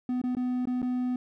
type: tone with dropouts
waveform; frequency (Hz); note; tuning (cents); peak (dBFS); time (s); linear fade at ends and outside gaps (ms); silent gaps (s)
triangle; 250; B3; +21; -24; 0.09-1.16; 2; 0.216-0.238 / 0.351-0.368 / 0.655-0.672 / 0.819-0.827
effects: none